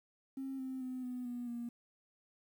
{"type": "tone with pitch steps", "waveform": "triangle", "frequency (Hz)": [268, 261.6, 255.3, 249.2, 243.2, 237.4], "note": ["C4", "C4", "C4", "B3", "B3", "A#3"], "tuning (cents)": [42, 0, -42, 16, -26, 32], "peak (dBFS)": -35, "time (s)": [0.37, 1.69], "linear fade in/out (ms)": 5, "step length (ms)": 220, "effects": ["tanh soft clip ceiling -36 dBFS", "11-bit"]}